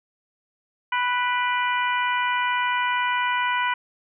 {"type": "harmonic tone with a mistuned harmonic", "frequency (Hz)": 493.9, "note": "B4", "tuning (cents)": 0, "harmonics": [2, 3, 4, 5, 6], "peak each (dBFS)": [-23, -27, -29, -31, -33], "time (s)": [0.92, 3.74], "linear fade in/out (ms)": 5, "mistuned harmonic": 5, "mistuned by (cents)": -48, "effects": []}